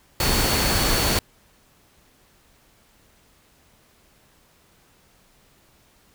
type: tone in noise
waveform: sine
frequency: 4435 Hz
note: C#8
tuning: in tune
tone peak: -28 dBFS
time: 0.2-1.19 s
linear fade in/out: 2 ms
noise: pink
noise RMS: -21 dBFS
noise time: 0.2-1.19 s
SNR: -10 dB
effects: pink hiss -58 dBFS RMS until 6.14 s